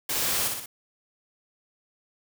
white noise with echo, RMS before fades -28 dBFS, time 0.09-0.48 s, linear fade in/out 5 ms, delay 60 ms, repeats 3, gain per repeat -4 dB, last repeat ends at 0.66 s, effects none

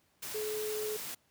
sine tone in noise, 427.7 Hz, A4, 49 cents flat, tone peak -34 dBFS, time 0.34-0.97 s, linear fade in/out 10 ms, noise white, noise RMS -41 dBFS, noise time 0.22-1.15 s, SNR +4 dB, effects pink hiss -71 dBFS RMS until 1.3 s + high-pass 80 Hz 12 dB/octave

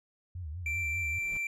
sine tone with vibrato, 82.2 Hz, E2, 4 cents flat, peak -36 dBFS, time 0.35-1.19 s, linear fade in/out 5 ms, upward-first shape sine, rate 5.1 Hz, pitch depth 190 cents each way
triangle tone, 2349 Hz, D7, in tune, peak -29 dBFS, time 0.66-1.47 s, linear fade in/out 2 ms
brown noise with exponential growth, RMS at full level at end -41 dBFS, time 0.95-1.37 s, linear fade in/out 0 ms, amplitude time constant 90 ms
effects resampled to 32000 Hz

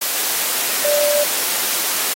sine tone in noise, 587.3 Hz, D5, in tune, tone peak -15 dBFS, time 0.84-1.24 s, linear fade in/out 10 ms, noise white, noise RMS -20 dBFS, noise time 0.01-2.14 s, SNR +2 dB, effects high-pass 300 Hz 12 dB/octave + AAC 48 kbps

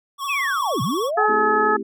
square tone with vibrato, 1113 Hz, C#6, 7 cents sharp, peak -25 dBFS, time 0.18-1.11 s, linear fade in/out 50 ms, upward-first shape triangle, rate 17 Hz, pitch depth 65 cents each way
sine linear two-way sweep, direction down then up, 2688 to 107.8 to 868 Hz, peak -21 dBFS, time 0.28-1.27 s, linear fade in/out 20 ms, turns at 0.82 s
harmonic tone, 427 Hz, G#4, 48 cents sharp, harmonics 1 / 2 / 3 / 4, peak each -21 / -22 / -19 / -23 dBFS, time 1.17-1.77 s, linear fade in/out 10 ms
sine chord, A minor seventh, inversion none, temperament just, 220 / 264 / 330 / 396 Hz, A3 / C4 / E4 / G4, 0 / +16 / +2 / +18 cents, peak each -31 / -32 / -32 / -28 dBFS, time 1.28-1.83 s, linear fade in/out 10 ms
effects none

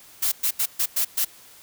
blue noise bursts at uneven times, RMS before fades -22 dBFS, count 6, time 0.22-0.32 / 0.43-0.51 / 0.59-0.66 / 0.79-0.86 / 0.96-1.05 / 1.17-1.25 s, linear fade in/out 10 ms, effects white hiss -49 dBFS RMS until 1.62 s

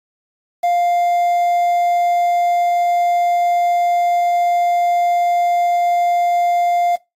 triangle tone with quantisation, 700 Hz, F5, 4 cents sharp, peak -11 dBFS, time 0.63-6.96 s, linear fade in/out 10 ms, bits 6, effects noise-tail reverb RT60 0.2 s tail -21 dB re dry + AAC 48 kbps

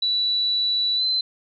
sine tone with pitch glide, 3947 to 4063 Hz, B7 to B7, -2 to +48 cents, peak -19 dBFS, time 0.02-1.21 s, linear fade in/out 5 ms, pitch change +50 cents, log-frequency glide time 0.96-1.03 s, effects none

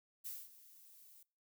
violet noise with ADSR envelope, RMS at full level -44 dBFS, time 0.24-1.23 s, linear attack 24 ms, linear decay 220 ms, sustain -17 dB, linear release 4 ms, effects noise-tail reverb RT60 0.4 s tail -24 dB re dry

